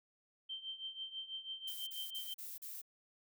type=tone with tremolo; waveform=sine; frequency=3128 Hz; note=G7; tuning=4 cents flat; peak=-39 dBFS; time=0.49-2.34 s; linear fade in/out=10 ms; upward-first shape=triangle; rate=6.1 Hz; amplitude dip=85%
type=noise bursts; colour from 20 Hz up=violet; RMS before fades=-47 dBFS; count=5; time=1.67-2.818 s; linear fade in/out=10 ms; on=200 ms; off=37 ms
effects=none